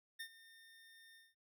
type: tone with ADSR envelope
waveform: 25% pulse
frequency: 1818 Hz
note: A#6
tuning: 44 cents flat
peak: -39 dBFS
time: 0.19-1.35 s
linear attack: 15 ms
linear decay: 76 ms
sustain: -17 dB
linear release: 190 ms
effects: none